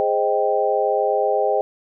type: chord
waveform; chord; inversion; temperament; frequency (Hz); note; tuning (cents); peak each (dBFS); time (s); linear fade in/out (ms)
sine; Ab major seventh; none; equal; 415.3 / 523.3 / 622.3 / 784; Ab4 / C5 / Eb5 / G5; 0 / 0 / 0 / 0; -22; 0-1.61; 0
effects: none